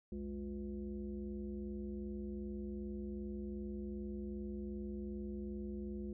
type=tone with frequency modulation; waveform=sine; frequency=207.7 Hz; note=G#3; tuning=in tune; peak=-40 dBFS; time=0.12-6.13 s; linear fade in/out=2 ms; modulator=146 Hz; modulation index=1.1; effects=none